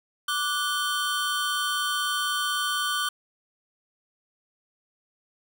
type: tone cluster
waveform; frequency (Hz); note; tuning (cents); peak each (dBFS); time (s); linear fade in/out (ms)
square; 1168 / 1474 / 3122; D6 / F#6 / G7; -10 / -7 / -8; -30; 0.28-3.09; 5
effects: none